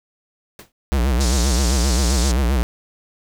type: noise with exponential decay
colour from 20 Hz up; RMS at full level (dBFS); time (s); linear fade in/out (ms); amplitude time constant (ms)
pink; -34; 0.59-0.72; 2; 28
type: tone with vibrato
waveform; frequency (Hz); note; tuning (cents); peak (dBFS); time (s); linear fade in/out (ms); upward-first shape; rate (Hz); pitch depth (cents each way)
square; 63.6; C2; -48; -16; 0.92-2.63; 0; sine; 7.6; 170
type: band-pass noise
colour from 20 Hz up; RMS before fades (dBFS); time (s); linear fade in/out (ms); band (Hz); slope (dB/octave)
white; -27; 1.2-2.32; 10; 4000 to 7400; 24
effects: none